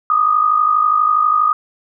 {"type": "tone pair together", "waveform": "sine", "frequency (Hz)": [1192.2, 1244.5], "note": ["D6", "D#6"], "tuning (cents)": [26, 0], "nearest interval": "minor second", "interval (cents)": 74, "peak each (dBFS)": [-17, -12], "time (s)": [0.1, 1.53], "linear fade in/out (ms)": 2, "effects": []}